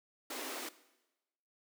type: high-pass noise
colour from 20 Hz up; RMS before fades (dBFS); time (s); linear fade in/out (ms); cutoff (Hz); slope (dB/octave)
pink; -42; 0.3-0.69; 5; 250; 96
effects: noise-tail reverb RT60 1.0 s tail -17 dB re dry